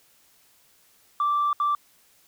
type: tone bursts at uneven times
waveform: sine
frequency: 1170 Hz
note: D6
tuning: 7 cents flat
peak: -19 dBFS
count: 2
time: 1.2-1.53 / 1.6-1.75 s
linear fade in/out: 2 ms
effects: tanh soft clip ceiling -17 dBFS + white hiss -60 dBFS RMS until 2.27 s